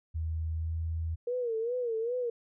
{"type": "tone with pitch glide", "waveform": "sine", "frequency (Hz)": [80.3, 81.56], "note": ["E2", "E2"], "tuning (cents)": [-45, -18], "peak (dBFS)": -30, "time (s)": [0.14, 1.16], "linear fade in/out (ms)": 20, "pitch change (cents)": 27, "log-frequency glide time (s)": [0.54, 0.75]}
{"type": "tone with vibrato", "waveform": "sine", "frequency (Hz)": 471.5, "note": "A#4", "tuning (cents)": 20, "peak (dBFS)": -29, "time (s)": [1.27, 2.3], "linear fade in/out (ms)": 5, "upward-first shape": "sine", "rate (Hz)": 2.5, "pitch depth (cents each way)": 110}
{"effects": []}